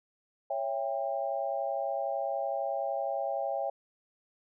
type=chord; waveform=sine; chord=C# diminished; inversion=none; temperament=just; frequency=554.4 / 665.2 / 798.3 Hz; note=C#5 / E5 / G5; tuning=0 / +16 / +31 cents; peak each=-34 dBFS; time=0.5-3.7 s; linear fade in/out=5 ms; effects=none